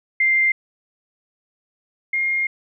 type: tone pair in turn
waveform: sine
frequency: 2096 / 2129 Hz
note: C7 / C7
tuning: +2 / +30 cents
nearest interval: unison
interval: 28 cents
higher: second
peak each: -14 / -18 dBFS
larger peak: first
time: 0.2-0.52 / 2.13-2.47 s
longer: second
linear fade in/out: 5 ms
effects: none